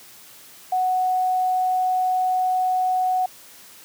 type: tone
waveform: sine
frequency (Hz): 740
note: F#5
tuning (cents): 0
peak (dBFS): -18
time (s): 0.72-3.26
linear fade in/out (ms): 5
effects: white hiss -46 dBFS RMS until 3.84 s + high-pass 100 Hz 12 dB/octave